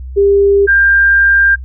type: tone pair in turn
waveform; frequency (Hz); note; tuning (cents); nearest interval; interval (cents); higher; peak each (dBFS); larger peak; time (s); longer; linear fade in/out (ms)
sine; 399.4 / 1594.4; G4 / G6; +32 / +29; 2 octaves; 2397; second; -6; neither; 0.16-0.67 / 0.67-1.56; second; 20
effects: noise-tail reverb RT60 0.1 s tail -22 dB re dry + added 64 Hz sine -23 dBFS peak until 1.64 s